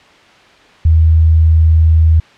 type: tone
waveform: sine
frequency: 80.3 Hz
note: E2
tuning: 45 cents flat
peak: -5 dBFS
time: 0.85-2.2 s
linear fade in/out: 5 ms
effects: white hiss -43 dBFS RMS until 2.37 s + low-pass 3000 Hz 12 dB/octave